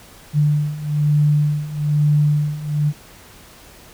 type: beating tone pair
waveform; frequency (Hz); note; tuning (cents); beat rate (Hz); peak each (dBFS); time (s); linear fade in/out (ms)
sine; 147.8 / 148.9; D3 / D3; +11 / +24; 1.1; -19 / -16; 0.33-2.93; 50
effects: pink hiss -44 dBFS RMS until 3.93 s